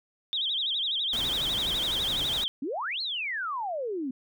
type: tone with vibrato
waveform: sine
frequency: 3458 Hz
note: A7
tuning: 31 cents flat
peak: -26 dBFS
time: 0.33-2.48 s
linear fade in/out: 0 ms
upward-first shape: sine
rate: 12 Hz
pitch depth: 190 cents each way
type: noise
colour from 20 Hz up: pink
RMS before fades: -37 dBFS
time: 1.13-2.44 s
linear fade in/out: 2 ms
type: exponential two-way sweep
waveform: sine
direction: up then down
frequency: 246.9 to 4382 to 246.9 Hz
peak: -29 dBFS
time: 2.62-4.11 s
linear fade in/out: 5 ms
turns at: 3.01 s
effects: none